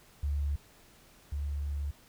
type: tone pair in turn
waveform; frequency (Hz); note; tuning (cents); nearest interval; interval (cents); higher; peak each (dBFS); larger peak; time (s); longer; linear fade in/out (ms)
sine; 71.9 / 71.9; D2 / D2; -36 / -36; unison; 0; neither; -28 / -31; first; 0.23-0.56 / 1.32-1.91; second; 5
effects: pink hiss -59 dBFS RMS until 2.08 s